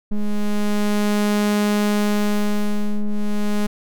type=ring-modulated tone; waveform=square; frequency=103.83 Hz; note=G#2; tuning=in tune; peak=-14 dBFS; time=0.11-3.67 s; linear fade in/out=10 ms; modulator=104 Hz; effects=none